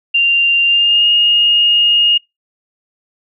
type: tone with pitch glide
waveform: sine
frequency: 2783 to 2851 Hz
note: F7 to F7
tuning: -7 to +35 cents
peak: -8 dBFS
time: 0.14-2.18 s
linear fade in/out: 10 ms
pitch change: +42 cents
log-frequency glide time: 0.65-1.07 s
effects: noise-tail reverb RT60 0.2 s tail -24 dB re dry